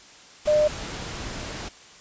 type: tone in noise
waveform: sine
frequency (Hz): 604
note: D5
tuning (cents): +48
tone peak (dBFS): -16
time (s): 0.47-0.68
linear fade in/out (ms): 10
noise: pink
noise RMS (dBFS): -34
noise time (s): 0.45-1.69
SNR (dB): +15
effects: white hiss -48 dBFS RMS until 2 s + resampled to 16000 Hz